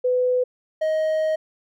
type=tone pair in turn; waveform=sine / triangle; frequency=501 / 627.8 Hz; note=B4 / D#5; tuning=+25 / +15 cents; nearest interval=major third; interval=390 cents; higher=second; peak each=-17 dBFS; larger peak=neither; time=0.04-0.44 / 0.81-1.36 s; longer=second; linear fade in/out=10 ms; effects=none